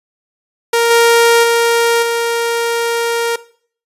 sawtooth tone with level steps, 466.3 Hz, A#4, 1 cent sharp, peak -6 / -3 / -6 / -10 dBFS, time 0.73-3.36 s, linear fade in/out 5 ms, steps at 0.9 / 1.43 / 2.02 s, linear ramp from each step 10 ms, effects noise-tail reverb RT60 0.5 s tail -18 dB re dry + resampled to 32000 Hz

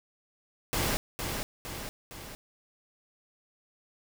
pink noise with echo, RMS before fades -29 dBFS, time 0.73-0.97 s, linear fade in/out 0 ms, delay 460 ms, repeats 3, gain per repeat -5 dB, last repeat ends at 2.35 s, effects none

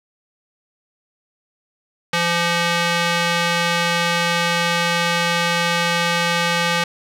square tone with band-pass filter, 171.5 Hz, F3, 31 cents flat, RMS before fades -19 dBFS, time 2.13-6.84 s, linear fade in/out 5 ms, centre 2600 Hz, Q 0.72, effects none

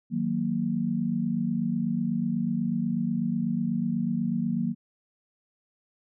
sine chord, D# minor, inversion none, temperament equal with one note detuned, 156.83 / 185 / 233.1 Hz, D#3 / F#3 / A#3, +14 / 0 / 0 cents, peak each -32 / -29 / -27 dBFS, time 0.1-4.75 s, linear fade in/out 50 ms, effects none

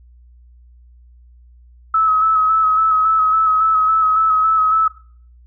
sine tone with vibrato, 1290 Hz, E6, 38 cents flat, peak -11 dBFS, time 1.94-4.88 s, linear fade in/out 5 ms, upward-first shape square, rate 3.6 Hz, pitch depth 23 cents each way, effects noise-tail reverb RT60 0.5 s tail -20 dB re dry + added 60 Hz sine -43 dBFS peak until 5.46 s

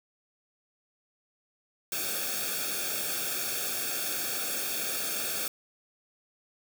white noise with comb filter, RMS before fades -32 dBFS, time 1.92-5.48 s, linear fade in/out 2 ms, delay 1 ms, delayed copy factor -0.95, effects none

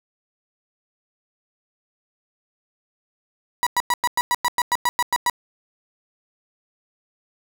35% pulse tone bursts, 973 Hz, B5, 26 cents flat, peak -15 dBFS, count 13, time 3.63-5.298 s, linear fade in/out 0 ms, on 36 ms, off 100 ms, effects none

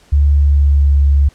sine tone with pitch glide, 71.9 to 70.46 Hz, D2 to C#2, -36 to +29 cents, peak -7 dBFS, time 0.12-1.29 s, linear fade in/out 10 ms, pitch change -35 cents, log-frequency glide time 0.29-0.99 s, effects pink hiss -49 dBFS RMS until 1.34 s + low-pass 9000 Hz 12 dB/octave

